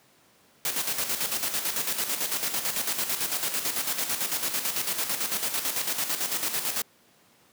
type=noise with tremolo; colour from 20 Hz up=white; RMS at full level=-27 dBFS; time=0.65-6.82 s; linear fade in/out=2 ms; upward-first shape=square; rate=9 Hz; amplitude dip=55%; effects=pink hiss -60 dBFS RMS until 7.52 s + high-pass 150 Hz 12 dB/octave